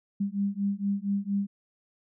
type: beating tone pair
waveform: sine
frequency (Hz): 197.8 / 202.1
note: G3 / G#3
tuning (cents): +16 / -47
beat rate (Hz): 4.3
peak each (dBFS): -29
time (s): 0.2-1.47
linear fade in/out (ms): 10
effects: none